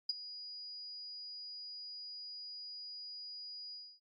sine tone with ADSR envelope, 4900 Hz, D#8, 27 cents flat, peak -28 dBFS, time 0.09-4 s, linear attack 6 ms, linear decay 22 ms, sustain -16 dB, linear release 270 ms, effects MP3 64 kbps

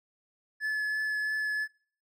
triangle tone with vibrato, 1720 Hz, A6, 40 cents flat, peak -26 dBFS, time 0.6-1.68 s, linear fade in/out 50 ms, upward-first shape triangle, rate 3 Hz, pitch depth 12 cents each way, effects noise-tail reverb RT60 0.5 s tail -24 dB re dry

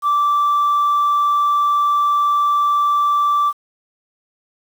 sine tone, 1167 Hz, D6, 11 cents flat, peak -11 dBFS, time 0.02-3.53 s, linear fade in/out 50 ms, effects tanh soft clip ceiling -11 dBFS + 7-bit

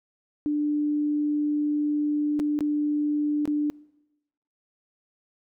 sine tone with dropouts, 296.4 Hz, D4, 16 cents sharp, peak -22 dBFS, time 0.46-3.7 s, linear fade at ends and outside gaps 0 ms, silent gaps 2.393-2.399 / 2.59-2.607 / 3.455-3.476 s, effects noise-tail reverb RT60 1.0 s tail -24 dB re dry

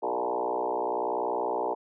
sine tone with frequency modulation, 650 Hz, E5, 24 cents flat, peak -26 dBFS, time 0.02-1.75 s, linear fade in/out 20 ms, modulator 60.9 Hz, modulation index 4.9, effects none

